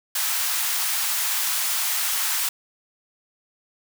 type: high-pass noise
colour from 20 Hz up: white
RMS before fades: -24 dBFS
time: 0.15-2.49 s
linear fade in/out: 5 ms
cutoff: 820 Hz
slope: 24 dB/octave
effects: none